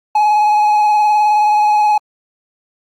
triangle tone with vibrato, 843 Hz, G#5, 26 cents sharp, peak -7 dBFS, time 0.15-1.98 s, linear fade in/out 5 ms, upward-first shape triangle, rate 19 Hz, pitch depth 28 cents each way, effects Opus 48 kbps

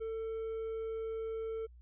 triangle tone, 446.7 Hz, A4, 26 cents sharp, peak -34 dBFS, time 0-1.67 s, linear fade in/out 20 ms, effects added 60 Hz sine -53 dBFS peak until 1.81 s + resampled to 8000 Hz

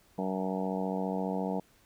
harmonic tone with a mistuned harmonic, 94.6 Hz, F#2, 39 cents sharp, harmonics 2 / 3 / 4 / 5 / 6 / 7 / 8 / 9 / 10, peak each -33 / -38 / -43 / -37 / -43 / -39 / -42 / -41 / -46 dBFS, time 0.18-1.6 s, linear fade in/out 5 ms, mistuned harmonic 10, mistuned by -35 cents, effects pink hiss -64 dBFS RMS until 1.85 s

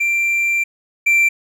triangle tone pair in turn, 2361 / 2352 Hz, D7 / D7, +9 / +2 cents, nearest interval unison, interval 7 cents, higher first, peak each -13 / -9 dBFS, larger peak second, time 0-0.64 / 1.06-1.29 s, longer first, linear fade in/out 10 ms, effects none

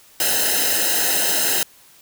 white noise with comb filter, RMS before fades -19 dBFS, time 0.2-1.63 s, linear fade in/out 2 ms, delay 0.87 ms, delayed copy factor -0.95, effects white hiss -50 dBFS RMS until 2.01 s

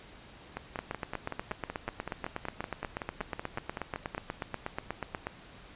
two click trains, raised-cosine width 0.5 ms, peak -18 / -20 dBFS, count 38 / 20, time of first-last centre 0.79-5.269 / 0.57-4.148 s, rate 8.26 / 5.31 Hz, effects pink hiss -52 dBFS RMS until 5.75 s + resampled to 8000 Hz

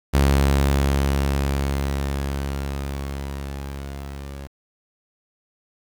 sawtooth tone with level ramp, 69.3 Hz, C#2, in tune, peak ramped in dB -10 to -29 dBFS, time 0.13-4.48 s, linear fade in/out 20 ms, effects 8-bit

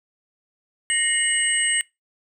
sine tone cluster, 1859 / 2132 / 2926 / 8370 Hz, A#6 / C7 / F#7 / C9, -5 / +32 / -20 / 0 cents, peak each -25 / -28 / -26 / -22 dBFS, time 0.9-1.81 s, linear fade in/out 0 ms, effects noise-tail reverb RT60 0.2 s tail -22 dB re dry

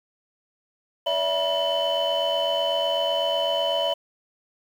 sine tone cluster, 573 / 661 / 968 / 3021 Hz, D5 / E5 / B5 / F#7, -43 / +5 / -35 / +35 cents, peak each -25 / -24 / -29 / -25 dBFS, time 1.06-3.94 s, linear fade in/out 10 ms, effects tanh soft clip ceiling -16 dBFS + 8-bit

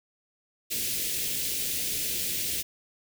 white band-stop noise, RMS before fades -30 dBFS, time 0.7-2.63 s, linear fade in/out 20 ms, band 480 to 2200 Hz, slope 24 dB/octave, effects none

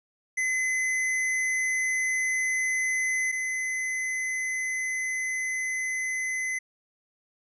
square tone pair in turn, 2036 / 2036 Hz, C7 / C7, -48 / -48 cents, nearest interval unison, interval 0 cents, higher neither, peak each -25 / -28 dBFS, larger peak first, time 0.37-3.32 / 3.32-6.59 s, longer second, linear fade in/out 10 ms, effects resampled to 24000 Hz

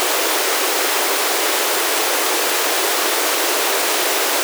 pink high-pass noise, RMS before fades -18 dBFS, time 0-4.43 s, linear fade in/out 0 ms, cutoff 330 Hz, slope 48 dB/octave, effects none

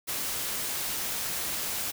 white noise, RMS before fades -32 dBFS, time 0.07-1.92 s, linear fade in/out 20 ms, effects none

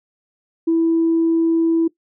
sine tone, 329.4 Hz, E4, 1 cent flat, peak -12 dBFS, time 0.67-1.88 s, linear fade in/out 10 ms, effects noise-tail reverb RT60 0.1 s tail -19 dB re dry + tanh soft clip ceiling -9 dBFS

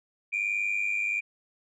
sine tone pair together, 2340 / 2441 Hz, D7 / D#7, -7 / -34 cents, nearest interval minor second, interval 73 cents, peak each -28 / -27 dBFS, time 0.32-1.21 s, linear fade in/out 20 ms, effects tanh soft clip ceiling -21 dBFS

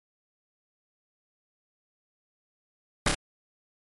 pink noise with echo, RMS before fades -21 dBFS, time 3.06-3.09 s, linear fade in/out 5 ms, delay 29 ms, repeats 2, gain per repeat -3 dB, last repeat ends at 3.148 s, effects MP3 48 kbps

